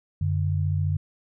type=tone pair together; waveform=sine; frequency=92.5 / 147.14 Hz; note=F#2 / D3; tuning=0 / +4 cents; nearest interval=minor sixth; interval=804 cents; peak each=-23 / -26 dBFS; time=0.21-0.97 s; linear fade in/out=5 ms; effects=none